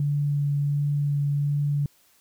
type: tone with vibrato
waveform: sine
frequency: 144.1 Hz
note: D3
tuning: 33 cents flat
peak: -21 dBFS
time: 0-1.86 s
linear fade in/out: 2 ms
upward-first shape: sine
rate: 1.4 Hz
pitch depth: 10 cents each way
effects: white hiss -61 dBFS RMS until 2.2 s